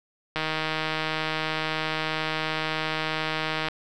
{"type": "click train", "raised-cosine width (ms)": 0.3, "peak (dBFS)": -11, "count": 523, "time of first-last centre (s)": [0.36, 3.685], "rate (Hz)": 157, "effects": []}